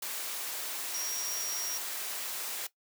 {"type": "tone in noise", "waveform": "sine", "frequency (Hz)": 5660, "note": "F8", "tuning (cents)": 22, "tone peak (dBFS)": -35, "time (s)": [0.94, 1.78], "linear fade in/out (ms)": 5, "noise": "white", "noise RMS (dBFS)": -37, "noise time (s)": [0.02, 2.67], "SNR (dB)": -1, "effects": ["noise-tail reverb RT60 0.1 s tail -17 dB re dry", "high-pass 400 Hz 12 dB/octave"]}